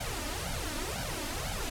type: noise with flanger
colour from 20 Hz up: pink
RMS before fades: -35 dBFS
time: 0-1.7 s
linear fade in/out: 10 ms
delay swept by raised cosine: 1.3 to 3.4 ms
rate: 2 Hz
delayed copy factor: +0.8
effects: low-pass 12000 Hz 12 dB/octave